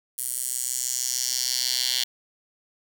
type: tone with high-pass filter sweep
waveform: 10% pulse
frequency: 126.3 Hz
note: B2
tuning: 39 cents sharp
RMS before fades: -27 dBFS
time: 0.18-2.04 s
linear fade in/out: 5 ms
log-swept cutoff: 10000 to 3700 Hz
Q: 2.6
effects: none